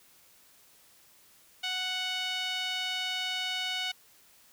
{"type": "tone with band-pass filter", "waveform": "sawtooth", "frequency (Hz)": 740, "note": "F#5", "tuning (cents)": 0, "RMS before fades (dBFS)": -33, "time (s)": [1.63, 3.92], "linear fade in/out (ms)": 10, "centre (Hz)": 3200, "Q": 2.4, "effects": ["white hiss -60 dBFS RMS until 4.52 s"]}